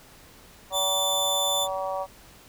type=harmonic tone; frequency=190 Hz; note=F#3; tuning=46 cents sharp; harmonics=3 / 4 / 5 / 6; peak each=-30 / -32 / -34 / -36 dBFS; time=0.7-2.07 s; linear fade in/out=50 ms
type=tone; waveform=sawtooth; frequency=3520 Hz; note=A7; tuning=in tune; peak=-21 dBFS; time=0.72-1.68 s; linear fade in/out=50 ms
effects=pink hiss -51 dBFS RMS until 2.48 s